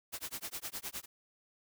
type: noise with tremolo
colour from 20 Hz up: white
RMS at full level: -39 dBFS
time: 0.12-1.06 s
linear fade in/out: 20 ms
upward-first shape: sine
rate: 9.7 Hz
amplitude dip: 100%
effects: none